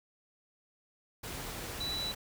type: tone in noise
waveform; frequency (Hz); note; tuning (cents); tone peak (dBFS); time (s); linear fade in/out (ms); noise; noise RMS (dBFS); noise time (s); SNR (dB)
sine; 3951; B7; 0; -34; 1.8-2.12; 10; pink; -41; 1.23-2.15; +4
effects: none